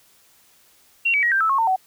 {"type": "tone with pitch steps", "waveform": "sine", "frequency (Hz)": [2747, 2283, 1898.1, 1577.7, 1311.5, 1090.1, 906.2, 753.2], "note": ["F7", "D7", "A#6", "G6", "E6", "C#6", "A#5", "F#5"], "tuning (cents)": [-29, -50, 31, 11, -9, -29, -49, 31], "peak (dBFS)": -16, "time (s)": [1.05, 1.762], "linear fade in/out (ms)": 10, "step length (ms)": 89, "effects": ["white hiss -56 dBFS RMS until 1.86 s"]}